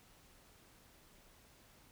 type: silence
effects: pink hiss -64 dBFS RMS until 1.91 s